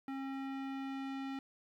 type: tone with low-pass filter sweep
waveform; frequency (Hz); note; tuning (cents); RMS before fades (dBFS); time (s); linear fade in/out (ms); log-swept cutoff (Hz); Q
square; 270; C#4; -45; -41; 0.08-1.39; 2; 2000 to 3200; 0.99
effects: 11-bit